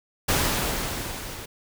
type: noise with level ramp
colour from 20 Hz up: pink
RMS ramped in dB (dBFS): -21 to -38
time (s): 0.28-1.46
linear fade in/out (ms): 10
effects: none